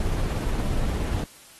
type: noise with tremolo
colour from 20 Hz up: brown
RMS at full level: -24 dBFS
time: 0-1.24 s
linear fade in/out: 2 ms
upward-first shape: sine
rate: 17 Hz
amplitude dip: 25%
effects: white hiss -49 dBFS RMS until 1.59 s + AAC 32 kbps